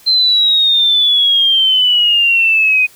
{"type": "exponential sweep", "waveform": "sine", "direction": "down", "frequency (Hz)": [4126, 2489], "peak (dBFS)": -8, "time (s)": [0.06, 2.87], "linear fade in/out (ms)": 20, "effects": ["white hiss -44 dBFS RMS until 2.95 s"]}